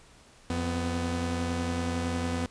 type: tone pair together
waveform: sawtooth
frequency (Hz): 86.95 / 250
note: F2 / B3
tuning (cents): -7 / +21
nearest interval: octave + tritone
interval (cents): 1828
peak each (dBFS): -27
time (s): 0.5-2.46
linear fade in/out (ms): 0
effects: pink hiss -56 dBFS RMS until 2.5 s + resampled to 22050 Hz